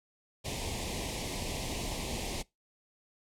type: band-stop noise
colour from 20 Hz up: pink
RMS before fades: -36 dBFS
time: 0.44-2.43 s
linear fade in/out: 20 ms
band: 1000 to 2000 Hz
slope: 48 dB/octave
effects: noise-tail reverb RT60 0.2 s tail -23 dB re dry + low-pass 10000 Hz 12 dB/octave